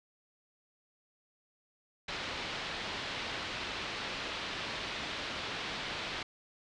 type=low-pass noise; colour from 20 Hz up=white; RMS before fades=-39 dBFS; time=2.08-6.23 s; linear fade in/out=5 ms; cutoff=4000 Hz; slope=24 dB/octave; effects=resampled to 22050 Hz